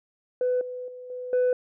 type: tone with level steps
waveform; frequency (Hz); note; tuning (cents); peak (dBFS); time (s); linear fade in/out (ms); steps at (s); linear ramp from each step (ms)
sine; 499.9; B4; +21; -20 / -32 / -38 / -32 / -17; 0.41-1.53; 2; 0.61 / 0.88 / 1.1 / 1.33; 2
effects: tanh soft clip ceiling -18 dBFS